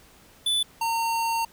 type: tone pair in turn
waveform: square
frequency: 3485 / 915.1 Hz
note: A7 / A#5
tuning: -17 / -32 cents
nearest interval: octave + major seventh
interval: 2315 cents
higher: first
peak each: -22 / -24 dBFS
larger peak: first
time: 0.46-0.63 / 0.81-1.45 s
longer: second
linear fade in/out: 5 ms
effects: pink hiss -54 dBFS RMS until 1.52 s